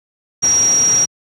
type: tone in noise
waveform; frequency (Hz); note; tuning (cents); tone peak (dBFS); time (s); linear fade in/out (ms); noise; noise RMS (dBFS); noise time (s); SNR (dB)
sine; 5690; F8; +31; -10; 0.42-1.06; 20; pink; -26; 0.42-1.06; +13
effects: high-pass 100 Hz 12 dB/octave + low-pass 10000 Hz 12 dB/octave